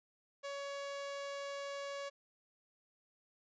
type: tone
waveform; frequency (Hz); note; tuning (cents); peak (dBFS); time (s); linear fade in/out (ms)
sawtooth; 561; C#5; +21; -37; 0.43-2.1; 20
effects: resampled to 16000 Hz